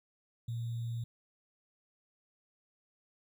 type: tone with sample-and-hold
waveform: sine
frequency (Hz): 116.54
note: A#2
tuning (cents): 0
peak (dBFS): -34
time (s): 0.48-1.04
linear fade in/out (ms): 5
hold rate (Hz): 3675
effects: none